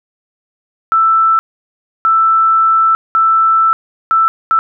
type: tone bursts at uneven times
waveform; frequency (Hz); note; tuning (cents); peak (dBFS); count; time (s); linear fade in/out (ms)
sine; 1325; E6; +9; -7; 5; 0.92-1.39 / 2.05-2.95 / 3.15-3.73 / 4.11-4.28 / 4.51-4.59; 0
effects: none